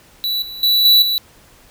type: tone with level steps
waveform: square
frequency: 3947 Hz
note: B7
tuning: 2 cents flat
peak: -18 / -29 / -12 / -8 / -16 dBFS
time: 0.24-1.18 s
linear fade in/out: 0 ms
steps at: 0.42 / 0.63 / 0.85 / 1.02 s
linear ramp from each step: 2 ms
effects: pink hiss -48 dBFS RMS until 1.7 s